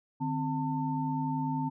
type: tone cluster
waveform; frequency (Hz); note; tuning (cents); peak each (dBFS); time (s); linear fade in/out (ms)
sine; 150.6 / 260.8 / 897; D3 / C4 / A5; +44 / -5 / +33; -33 / -32 / -34; 0.2-1.7; 20
effects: none